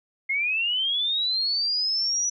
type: linear sweep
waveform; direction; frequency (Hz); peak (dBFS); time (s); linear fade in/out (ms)
sine; up; 2114 to 5920; -22; 0.29-2.3; 10
effects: none